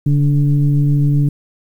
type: tone with frequency modulation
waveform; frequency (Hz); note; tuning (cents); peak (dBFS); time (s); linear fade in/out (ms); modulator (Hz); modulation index
sine; 143.2; D3; -43; -10; 0.06-1.29; 5; 147; 0.59
effects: 8-bit